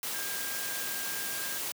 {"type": "tone in noise", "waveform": "sine", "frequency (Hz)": 1609, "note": "G6", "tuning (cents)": 45, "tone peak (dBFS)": -41, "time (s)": [0.14, 1.58], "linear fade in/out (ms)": 2, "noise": "white", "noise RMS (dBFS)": -35, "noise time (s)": [0.03, 1.72], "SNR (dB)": -9, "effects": ["high-pass 150 Hz 12 dB/octave"]}